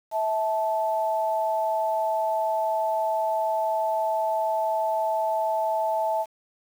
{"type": "tone pair together", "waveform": "sine", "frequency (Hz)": [651, 874], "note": ["E5", "A5"], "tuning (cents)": [-22, -12], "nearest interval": "perfect fourth", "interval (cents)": 510, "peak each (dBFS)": -25, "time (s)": [0.11, 6.26], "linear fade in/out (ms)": 50, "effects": ["8-bit"]}